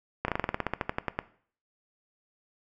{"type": "slowing click train", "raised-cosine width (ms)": 0.5, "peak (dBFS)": -12, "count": 16, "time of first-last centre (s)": [0.25, 1.19], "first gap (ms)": 32, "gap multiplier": 1.09, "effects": ["noise-tail reverb RT60 0.5 s tail -17 dB re dry"]}